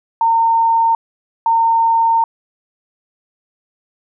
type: tone bursts at uneven times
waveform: sine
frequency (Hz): 913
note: A#5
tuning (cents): -36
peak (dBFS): -10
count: 2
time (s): 0.21-0.95 / 1.46-2.24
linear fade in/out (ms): 2
effects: none